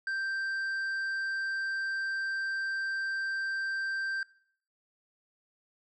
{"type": "tone with tanh clipping", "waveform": "triangle", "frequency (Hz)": 1570, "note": "G6", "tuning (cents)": 2, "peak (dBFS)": -31, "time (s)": [0.07, 4.23], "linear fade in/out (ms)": 2, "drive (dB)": 9, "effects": ["noise-tail reverb RT60 0.6 s tail -22 dB re dry"]}